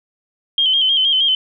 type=tone with vibrato; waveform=sine; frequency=3136 Hz; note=G7; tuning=in tune; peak=-12 dBFS; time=0.58-1.35 s; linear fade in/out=2 ms; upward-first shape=square; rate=6.4 Hz; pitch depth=47 cents each way; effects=none